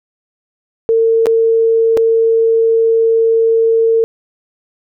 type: tone with dropouts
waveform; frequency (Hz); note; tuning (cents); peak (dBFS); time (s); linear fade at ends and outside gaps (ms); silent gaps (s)
sine; 453.2; A#4; -49; -8; 0.89-4.04; 0; 1.258-1.268 / 1.97-1.974
effects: none